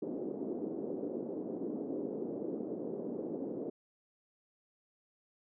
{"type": "band-pass noise", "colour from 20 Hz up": "pink", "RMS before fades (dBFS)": -39, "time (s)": [0.02, 3.7], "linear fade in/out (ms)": 5, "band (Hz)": [250, 450], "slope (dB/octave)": 24, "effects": []}